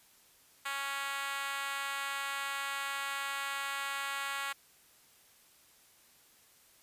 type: tone with high-pass filter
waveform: 5% pulse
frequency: 277.2 Hz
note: C#4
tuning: in tune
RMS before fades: -37 dBFS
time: 0.65-4.53 s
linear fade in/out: 10 ms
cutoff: 1100 Hz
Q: 1.6
effects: white hiss -63 dBFS RMS until 6.82 s + resampled to 32000 Hz